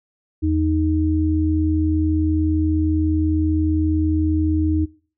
sine tone pair together, 82.56 / 311.1 Hz, E2 / D#4, +3 / 0 cents, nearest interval octave + major seventh, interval 2297 cents, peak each -19 dBFS, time 0.42-4.86 s, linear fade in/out 20 ms, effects noise-tail reverb RT60 0.4 s tail -21 dB re dry

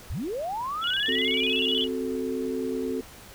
sine linear sweep, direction up, 46.25 to 3136 Hz, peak -28 dBFS, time 0.1-1.84 s, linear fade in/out 0 ms
sine tone with vibrato, 3136 Hz, G7, in tune, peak -25 dBFS, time 0.81-1.88 s, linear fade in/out 50 ms, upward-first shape square, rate 16 Hz, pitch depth 130 cents each way
sine chord, F# diminished, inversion second, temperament equal, 261.6 / 370 / 440 Hz, C4 / F#4 / A4, 0 / 0 / 0 cents, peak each -30 / -32 / -31 dBFS, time 1.08-3.01 s, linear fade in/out 5 ms
effects pink hiss -47 dBFS RMS until 3.34 s

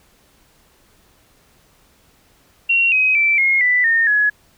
sine tone with pitch steps, 2741 / 2528 / 2332 / 2151 / 1983.5 / 1829.4 / 1687.3 Hz, F7 / D#7 / D7 / C7 / B6 / A#6 / G#6, -33 / +27 / -13 / +47 / +7 / -33 / +27 cents, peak -12 dBFS, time 2.69-4.3 s, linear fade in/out 10 ms, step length 230 ms, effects pink hiss -55 dBFS RMS until 4.57 s

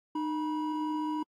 triangle tone pair together, 305.8 / 971 Hz, D#4 / B5, -30 / -30 cents, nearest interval octave + minor sixth, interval 2000 cents, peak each -29 / -33 dBFS, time 0.15-1.23 s, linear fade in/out 5 ms, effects AAC 48 kbps

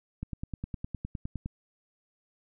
click train, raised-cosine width 5 ms, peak -22 dBFS, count 13, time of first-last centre 0.23-1.46 s, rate 9.76 Hz, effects none

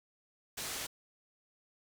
white low-pass noise, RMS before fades -40 dBFS, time 0.57-0.87 s, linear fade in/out 10 ms, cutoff 9100 Hz, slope 12 dB/octave, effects none

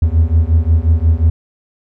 triangle beating tone pair, 78.3 / 83.9 Hz, D#2 / E2, +11 / +31 cents, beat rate 5.6 Hz, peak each -10 dBFS, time 0.02-1.3 s, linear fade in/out 5 ms, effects none

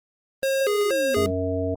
square tone with vibrato, 471.5 Hz, A#4, 20 cents sharp, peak -21 dBFS, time 0.43-1.26 s, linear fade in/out 0 ms, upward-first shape square, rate 2.1 Hz, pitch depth 230 cents each way
sine exponential sweep, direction down, 576 to 185.8 Hz, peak -30 dBFS, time 0.6-1.31 s, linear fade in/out 5 ms
harmonic tone, 92.5 Hz, F#2, in tune, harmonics 1 / 3 / 5 / 7, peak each -28 / -28 / -28 / -28 dBFS, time 1.16-1.75 s, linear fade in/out 10 ms
effects Opus 32 kbps

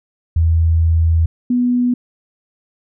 sine tone pair in turn, 82 / 245.7 Hz, E2 / B3, -9 / -9 cents, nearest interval octave + perfect fifth, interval 1900 cents, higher second, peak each -10 / -12 dBFS, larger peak first, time 0.36-1.26 / 1.5-1.94 s, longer first, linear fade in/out 5 ms, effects none

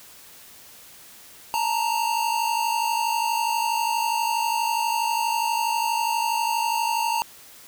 square tone pair together, 880 / 932.3 Hz, A5 / A#5, 0 / 0 cents, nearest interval minor second, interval 100 cents, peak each -27 / -24 dBFS, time 1.54-7.22 s, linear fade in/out 0 ms, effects white hiss -47 dBFS RMS until 7.67 s

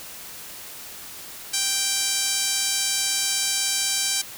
5% pulse tone with band-pass filter, 784 Hz, G5, in tune, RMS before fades -24 dBFS, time 1.53-4.22 s, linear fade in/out 10 ms, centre 7300 Hz, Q 0.58, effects white hiss -39 dBFS RMS until 4.37 s

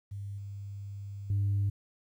sine tone with level steps, 100 Hz, G2, 35 cents sharp, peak -36 / -38 / -24 dBFS, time 0.11-1.7 s, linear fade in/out 10 ms, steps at 0.38 / 1.3 s, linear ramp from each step 2 ms, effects tanh soft clip ceiling -23 dBFS + 11-bit

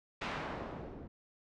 white noise with low-pass filter sweep, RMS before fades -42 dBFS, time 0.21-1.08 s, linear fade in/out 10 ms, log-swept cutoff 2400 to 270 Hz, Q 0.71, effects low-pass 6000 Hz 12 dB/octave

